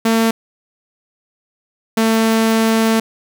sawtooth tone pair in turn, 225.7 / 223.6 Hz, A3 / A3, +44 / +28 cents, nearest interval unison, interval 16 cents, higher first, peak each -8 dBFS, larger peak neither, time 0.05-0.31 / 1.97-3 s, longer second, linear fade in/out 5 ms, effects none

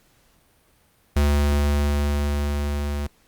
square tone with level ramp, 72.5 Hz, D2, 22 cents flat, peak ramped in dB -16 to -25 dBFS, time 1.16-3.07 s, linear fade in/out 5 ms, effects pink hiss -60 dBFS RMS until 3.27 s + Opus 48 kbps

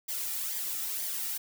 blue noise with flanger, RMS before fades -34 dBFS, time 0.08-1.38 s, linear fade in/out 10 ms, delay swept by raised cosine 0.73 to 1.93 ms, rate 2.1 Hz, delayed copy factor -0.6, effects none

